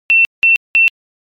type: tone bursts at uneven times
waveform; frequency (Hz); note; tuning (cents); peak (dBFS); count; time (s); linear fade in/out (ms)
sine; 2694; E7; +37; -6; 3; 0.1-0.25 / 0.43-0.56 / 0.75-0.88; 0
effects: MP3 96 kbps